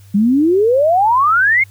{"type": "exponential sweep", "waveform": "sine", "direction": "up", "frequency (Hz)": [193.2, 2200], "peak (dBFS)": -9, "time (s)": [0.14, 1.64], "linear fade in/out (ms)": 10, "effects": ["added 99 Hz sine -39 dBFS peak until 1.7 s", "white hiss -51 dBFS RMS until 1.7 s"]}